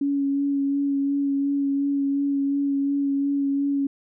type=tone with vibrato; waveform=sine; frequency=279.7 Hz; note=C#4; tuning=16 cents sharp; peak=-20 dBFS; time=0.01-3.87 s; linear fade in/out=5 ms; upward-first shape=sine; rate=2.8 Hz; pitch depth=16 cents each way; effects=none